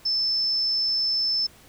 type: tone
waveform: sine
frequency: 5274 Hz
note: E8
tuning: in tune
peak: -21 dBFS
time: 0.05-1.47 s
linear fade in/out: 10 ms
effects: pink hiss -52 dBFS RMS until 1.68 s